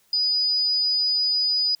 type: tone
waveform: sine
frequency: 4953 Hz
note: D#8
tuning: 9 cents flat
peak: -19 dBFS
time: 0.13-1.75 s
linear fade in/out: 2 ms
effects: white hiss -62 dBFS RMS until 1.8 s